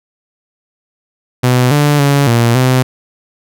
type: tone with pitch steps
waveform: sawtooth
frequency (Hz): 125.3 / 146.6 / 141.3 / 117.6 / 128.3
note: B2 / D3 / C#3 / A#2 / C3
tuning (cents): +25 / -3 / +34 / +16 / -34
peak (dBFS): -4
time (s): 1.43-2.83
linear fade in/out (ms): 10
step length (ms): 280
effects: none